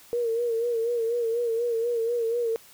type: tone with vibrato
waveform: sine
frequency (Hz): 466.2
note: A#4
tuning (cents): 0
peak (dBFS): -23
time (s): 0.13-2.56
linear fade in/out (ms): 0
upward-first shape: sine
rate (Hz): 4.1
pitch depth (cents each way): 61
effects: white hiss -52 dBFS RMS until 2.73 s